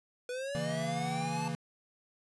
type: linear sweep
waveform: square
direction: up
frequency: 487.4 to 880 Hz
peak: -36 dBFS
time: 0.29-1.48 s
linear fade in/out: 2 ms
type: chord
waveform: square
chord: A# diminished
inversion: first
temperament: equal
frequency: 138.59 / 164.81 / 233.1 Hz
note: C#3 / E3 / A#3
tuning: 0 / 0 / 0 cents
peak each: -41 / -37 / -41 dBFS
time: 0.55-1.55 s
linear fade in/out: 0 ms
effects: resampled to 24000 Hz